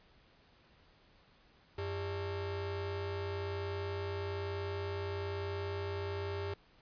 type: ring-modulated tone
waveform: 45% pulse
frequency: 246.9 Hz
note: B3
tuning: in tune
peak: -33 dBFS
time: 1.78-6.54 s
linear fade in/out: 5 ms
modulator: 154 Hz
effects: pink hiss -65 dBFS RMS until 6.81 s + resampled to 11025 Hz